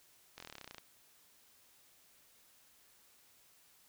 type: slowing click train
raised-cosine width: 0.2 ms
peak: -30 dBFS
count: 15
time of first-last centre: 0.38-0.782 s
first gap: 22 ms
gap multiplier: 1.04
effects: white hiss -66 dBFS RMS until 3.88 s